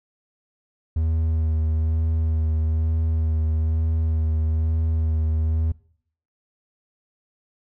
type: tone with vibrato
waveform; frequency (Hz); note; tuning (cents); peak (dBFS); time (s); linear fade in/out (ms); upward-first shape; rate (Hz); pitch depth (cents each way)
triangle; 79.6; D#2; +40; -17; 0.96-5.72; 5; sine; 1.1; 18
effects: noise-tail reverb RT60 0.6 s tail -21 dB re dry